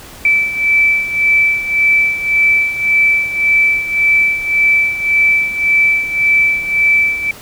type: beating tone pair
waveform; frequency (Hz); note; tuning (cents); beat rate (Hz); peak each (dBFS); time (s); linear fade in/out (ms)
sine; 2317 / 2318.8; D7 / D7; -24 / -23; 1.8; -16 / -11; 0.25-7.31; 2
effects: pink hiss -35 dBFS RMS until 7.41 s